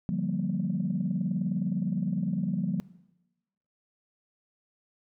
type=chord; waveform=sine; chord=G minor seventh; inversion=second; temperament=just; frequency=147 / 176.4 / 196 / 235.2 Hz; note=D3 / F3 / G3 / Bb3; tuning=+2 / +18 / 0 / +16 cents; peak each=-35 / -29 / -31 / -34 dBFS; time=0.09-2.8 s; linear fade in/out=0 ms; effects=noise-tail reverb RT60 1.0 s tail -20 dB re dry + tanh soft clip ceiling -18 dBFS